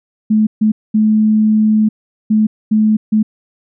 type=tone bursts at uneven times; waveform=sine; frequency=215.6 Hz; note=A3; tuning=35 cents flat; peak=-8 dBFS; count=6; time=0.3-0.47 / 0.61-0.72 / 0.94-1.89 / 2.3-2.47 / 2.71-2.97 / 3.12-3.23 s; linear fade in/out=10 ms; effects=none